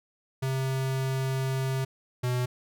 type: tone pair in turn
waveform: square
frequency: 132.7 / 124.58 Hz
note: C3 / B2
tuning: +25 / +15 cents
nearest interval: minor second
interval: 110 cents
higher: first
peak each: -27 / -26 dBFS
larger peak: second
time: 0.42-1.85 / 2.23-2.46 s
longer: first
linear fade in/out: 10 ms
effects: none